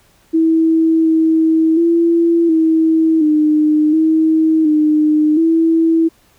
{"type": "tone with pitch steps", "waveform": "sine", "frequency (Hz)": [323.9, 321.2, 336.6, 321.5, 304.6, 318, 304.8, 327], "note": ["E4", "E4", "E4", "E4", "D#4", "D#4", "D#4", "E4"], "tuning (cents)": [-30, -45, 36, -43, -37, 38, -36, -14], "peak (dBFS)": -9, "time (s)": [0.33, 6.09], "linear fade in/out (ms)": 20, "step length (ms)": 720, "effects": ["pink hiss -53 dBFS RMS until 6.38 s"]}